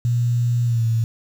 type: tone with pitch glide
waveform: sine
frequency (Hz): 120 to 113.92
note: B2 to A#2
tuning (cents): -49 to -39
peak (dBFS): -16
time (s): 0.05-1.04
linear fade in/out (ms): 0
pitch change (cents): -90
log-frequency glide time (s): 0.65-0.84
effects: 7-bit